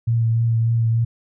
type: tone with vibrato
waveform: sine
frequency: 114.9 Hz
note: A#2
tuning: 25 cents flat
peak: -15 dBFS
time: 0.07-1.05 s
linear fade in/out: 10 ms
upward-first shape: triangle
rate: 3.4 Hz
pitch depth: 24 cents each way
effects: none